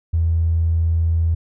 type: tone with tanh clipping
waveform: triangle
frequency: 82.41 Hz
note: E2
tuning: in tune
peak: -14 dBFS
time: 0.13-1.35 s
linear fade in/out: 10 ms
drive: 2 dB
effects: none